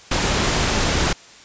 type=noise; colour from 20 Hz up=pink; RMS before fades=-19 dBFS; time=0.11-1.13 s; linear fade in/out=5 ms; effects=white hiss -44 dBFS RMS until 1.44 s + resampled to 16000 Hz